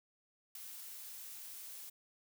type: noise with ADSR envelope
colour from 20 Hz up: blue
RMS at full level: -44 dBFS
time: 0.55-1.9 s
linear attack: 4 ms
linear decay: 8 ms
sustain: -5 dB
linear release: 9 ms
effects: none